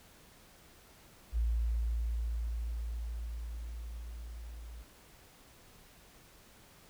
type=tone with level ramp; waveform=sine; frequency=57.1 Hz; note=A#1; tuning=35 cents flat; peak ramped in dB=-27 to -44 dBFS; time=1.32-4.85 s; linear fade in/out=50 ms; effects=pink hiss -59 dBFS RMS until 6.89 s